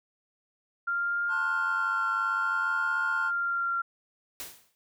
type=tone with vibrato; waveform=sine; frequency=1391 Hz; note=F6; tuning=7 cents flat; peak=-26 dBFS; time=0.87-3.82 s; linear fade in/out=10 ms; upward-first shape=triangle; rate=0.59 Hz; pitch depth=19 cents each way
type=chord; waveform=triangle; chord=F# diminished; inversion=first; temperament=just; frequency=888 / 1065.6 / 1480 Hz; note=A5 / C6 / F#6; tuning=+16 / +31 / 0 cents; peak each=-36 / -34 / -34 dBFS; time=1.28-3.32 s; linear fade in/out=50 ms
type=noise with exponential decay; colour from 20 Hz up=white; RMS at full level=-36 dBFS; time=4.4-4.75 s; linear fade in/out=0 ms; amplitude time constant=75 ms
effects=none